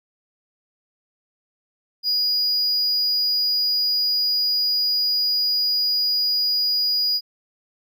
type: tone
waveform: triangle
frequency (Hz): 4900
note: D#8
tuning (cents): -27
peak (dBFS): -17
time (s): 2.03-7.21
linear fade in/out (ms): 50
effects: none